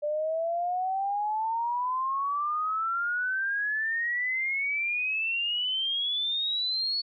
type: exponential sweep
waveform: sine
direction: up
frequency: 588 to 4435 Hz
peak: -26 dBFS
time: 0.02-7.02 s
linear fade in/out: 20 ms
effects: none